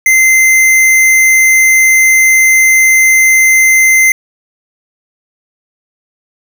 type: tone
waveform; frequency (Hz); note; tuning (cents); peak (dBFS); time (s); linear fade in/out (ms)
square; 2074; C7; -16; -5; 0.06-4.12; 2
effects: none